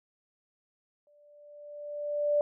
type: tone with exponential growth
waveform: sine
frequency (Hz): 587.3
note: D5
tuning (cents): 0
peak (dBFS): -21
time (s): 1.07-2.41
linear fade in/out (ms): 1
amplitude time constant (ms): 290
effects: none